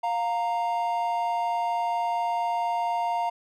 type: tone pair together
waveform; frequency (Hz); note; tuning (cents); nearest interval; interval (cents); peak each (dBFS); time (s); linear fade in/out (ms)
triangle; 703.7 / 928; F5 / A#5; +13 / -8; perfect fourth; 479; -25; 0.03-3.3; 10
effects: none